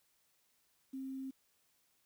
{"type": "tone with quantisation", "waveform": "sine", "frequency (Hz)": 265.8, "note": "C4", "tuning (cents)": 27, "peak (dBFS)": -40, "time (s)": [0.93, 1.31], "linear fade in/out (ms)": 10, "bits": 11, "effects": ["white hiss -75 dBFS RMS until 2.05 s"]}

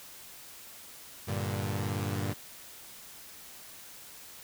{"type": "chord", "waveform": "sawtooth", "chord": "G minor", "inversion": "none", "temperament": "equal", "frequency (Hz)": [98, 116.54, 146.83], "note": ["G2", "Bb2", "D3"], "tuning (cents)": [0, 0, 0], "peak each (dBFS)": [-29, -32, -34], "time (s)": [1.27, 2.34], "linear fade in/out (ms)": 20, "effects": ["white hiss -49 dBFS RMS until 4.43 s"]}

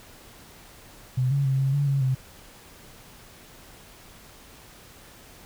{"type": "tone with pitch steps", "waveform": "sine", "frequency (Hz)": [127.7, 139.9, 133.9, 135.1, 142.7, 138.2, 130.7], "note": ["C3", "C#3", "C3", "C#3", "D3", "C#3", "C3"], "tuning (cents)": [-42, 16, 40, -44, -49, -5, -1], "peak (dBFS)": -20, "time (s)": [1.17, 2.15], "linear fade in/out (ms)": 10, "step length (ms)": 140, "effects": ["pink hiss -49 dBFS RMS until 5.45 s"]}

